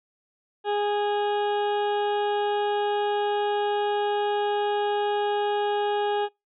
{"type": "harmonic tone", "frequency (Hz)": 412.6, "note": "G#4", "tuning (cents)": -11, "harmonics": [1, 2, 3, 4, 6, 7, 8, 9], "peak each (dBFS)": [-25, -26, -41, -37, -46, -41, -42, -47], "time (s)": [0.64, 6.29], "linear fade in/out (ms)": 50, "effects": ["noise-tail reverb RT60 0.2 s tail -25 dB re dry"]}